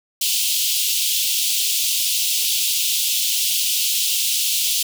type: high-pass noise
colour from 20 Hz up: pink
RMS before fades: -20 dBFS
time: 0.21-4.83 s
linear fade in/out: 5 ms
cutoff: 2800 Hz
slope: 48 dB/octave
effects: none